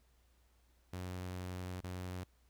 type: tone with dropouts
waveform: sawtooth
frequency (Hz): 91.1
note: F#2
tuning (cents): -26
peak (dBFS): -37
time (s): 0.93-2.24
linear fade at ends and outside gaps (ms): 5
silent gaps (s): 1.806-1.836
effects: added 60 Hz sine -68 dBFS peak until 2.49 s + pink hiss -75 dBFS RMS until 2.49 s